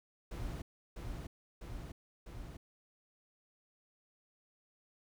brown noise with echo, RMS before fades -41 dBFS, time 0.31-0.62 s, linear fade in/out 5 ms, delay 650 ms, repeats 3, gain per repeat -2 dB, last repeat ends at 2.57 s, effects none

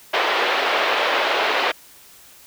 pink band-pass noise, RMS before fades -20 dBFS, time 0.13-1.72 s, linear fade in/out 10 ms, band 450 to 3600 Hz, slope 24 dB/octave, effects white hiss -47 dBFS RMS until 2.46 s

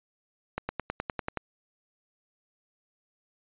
accelerating click train, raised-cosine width 0.5 ms, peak -15 dBFS, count 9, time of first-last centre 0.58-1.373 s, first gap 110 ms, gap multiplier 0.97, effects resampled to 8000 Hz

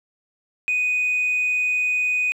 sine tone, 2489 Hz, D#7, in tune, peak -17 dBFS, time 0.68-2.32 s, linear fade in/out 0 ms, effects tanh soft clip ceiling -16 dBFS + 9-bit

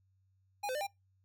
square tone with pitch steps, 820 / 512 / 598 / 796 Hz, G#5 / C5 / D5 / G5, -22 / -38 / +31 / +26 cents, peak -35 dBFS, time 0.63-0.87 s, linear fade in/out 10 ms, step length 60 ms, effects noise-tail reverb RT60 0.2 s tail -24 dB re dry + added 95 Hz sine -69 dBFS peak until 1.24 s

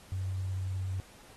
sine tone with quantisation, 94.2 Hz, F#2, 32 cents sharp, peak -31 dBFS, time 0.12-1 s, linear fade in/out 0 ms, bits 10, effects pink hiss -56 dBFS RMS until 1.36 s + AAC 32 kbps

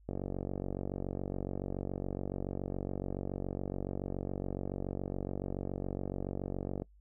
click train, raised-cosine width 2 ms, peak -23 dBFS, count 318, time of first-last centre 0.09-6.82 s, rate 47.1 Hz, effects noise-tail reverb RT60 0.1 s tail -22 dB re dry + added 50 Hz sine -58 dBFS peak until 7 s

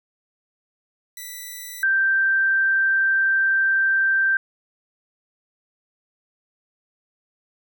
5% pulse / sine tone pair in turn, 1975.5 / 1568 Hz, B6 / G6, 0 / 0 cents, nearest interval major third, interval 400 cents, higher first, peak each -23 / -16 dBFS, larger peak second, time 1.17-1.83 / 1.83-4.37 s, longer second, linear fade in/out 2 ms, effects none

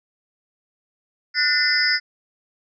sine tone cluster, 1464 / 1790 / 2037 / 4841 / 5230 Hz, F#6 / A6 / C7 / D#8 / E8, -19 / +29 / -47 / -48 / -15 cents, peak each -23 dBFS, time 1.34-2 s, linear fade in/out 50 ms, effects none

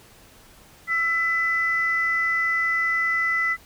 sine tone pair together, 1334.8 / 2000 Hz, E6 / B6, +21 / +21 cents, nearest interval perfect fifth, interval 700 cents, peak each -26 / -20 dBFS, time 0.87-3.57 s, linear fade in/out 50 ms, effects tanh soft clip ceiling -13 dBFS + pink hiss -51 dBFS RMS until 3.65 s

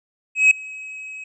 triangle tone with ADSR envelope, 2552 Hz, D#7, 43 cents sharp, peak -6 dBFS, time 0.35-1.24 s, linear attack 160 ms, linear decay 4 ms, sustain -24 dB, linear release 5 ms, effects resampled to 24000 Hz

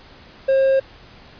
triangle tone, 536 Hz, C5, 42 cents sharp, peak -11 dBFS, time 0.48-0.8 s, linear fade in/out 10 ms, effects pink hiss -45 dBFS RMS until 1.39 s + resampled to 11025 Hz

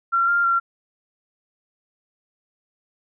sine tone with pitch steps, 1368 / 1396 / 1371 Hz, F6 / F6 / F6, -36 / -1 / -32 cents, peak -16 dBFS, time 0.12-0.6 s, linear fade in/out 20 ms, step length 160 ms, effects none

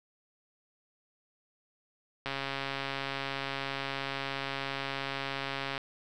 click train, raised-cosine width 0.3 ms, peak -18 dBFS, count 483, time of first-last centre 2.26-5.778 s, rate 137 Hz, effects none

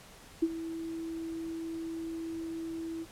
sine tone with ADSR envelope, 328 Hz, E4, 9 cents flat, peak -21 dBFS, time 0.42-3.06 s, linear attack 10 ms, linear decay 44 ms, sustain -14 dB, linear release 40 ms, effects pink hiss -53 dBFS RMS until 3.11 s + low-pass 12000 Hz 12 dB/octave

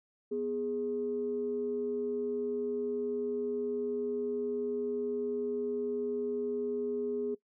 sine tone pair together, 246.9 / 415.5 Hz, B3 / G#4, 0 / +1 cents, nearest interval major sixth, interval 901 cents, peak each -37 / -31 dBFS, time 0.31-7.35 s, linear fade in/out 10 ms, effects noise-tail reverb RT60 0.1 s tail -19 dB re dry + tanh soft clip ceiling -23 dBFS

